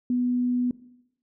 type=tone; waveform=sine; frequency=246.9 Hz; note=B3; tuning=in tune; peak=-21 dBFS; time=0.1-0.71 s; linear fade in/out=2 ms; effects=noise-tail reverb RT60 0.8 s tail -18 dB re dry